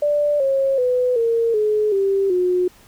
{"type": "tone with pitch steps", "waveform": "sine", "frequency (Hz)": [587.3, 541.7, 499.6, 460.8, 425, 392, 361.5], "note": ["D5", "C#5", "B4", "A#4", "G#4", "G4", "F#4"], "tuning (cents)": [0, -40, 20, -20, 40, 0, -40], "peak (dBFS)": -15, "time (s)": [0.02, 2.68], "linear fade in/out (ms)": 5, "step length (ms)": 380, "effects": ["pink hiss -50 dBFS RMS until 2.87 s"]}